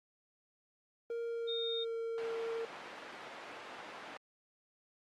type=tone with pitch glide; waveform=triangle; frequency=466.2 to 457.4 Hz; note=A#4 to A#4; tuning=0 to -33 cents; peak=-34 dBFS; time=1.1-2.65 s; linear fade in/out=2 ms; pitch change=-33 cents; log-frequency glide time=1.22-1.93 s
type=tone; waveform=sine; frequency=3682 Hz; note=A#7; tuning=22 cents flat; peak=-37 dBFS; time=1.47-1.85 s; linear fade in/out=20 ms
type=band-pass noise; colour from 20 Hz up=pink; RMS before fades=-49 dBFS; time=2.18-4.17 s; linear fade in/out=0 ms; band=460 to 2600 Hz; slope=12 dB/octave
effects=Opus 32 kbps